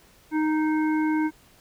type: harmonic tone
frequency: 310.2 Hz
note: D#4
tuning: 5 cents flat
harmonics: 1 / 3 / 5 / 7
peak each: -21 / -31 / -35 / -38 dBFS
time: 0.31-1.31 s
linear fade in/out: 50 ms
effects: pink hiss -56 dBFS RMS until 1.6 s